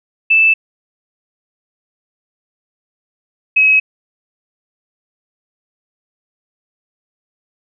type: tone pair in turn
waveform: sine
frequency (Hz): 2637 / 2556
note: E7 / D#7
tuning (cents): 0 / +46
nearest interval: minor second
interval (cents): 54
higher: first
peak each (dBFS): -7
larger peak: neither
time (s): 0.3-0.54 / 3.56-3.8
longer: neither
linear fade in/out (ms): 10
effects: none